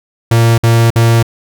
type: tone bursts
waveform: 45% pulse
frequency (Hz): 115.6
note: A#2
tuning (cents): -14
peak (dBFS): -6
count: 3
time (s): 0.31-1.228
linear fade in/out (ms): 5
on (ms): 270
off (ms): 54
effects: none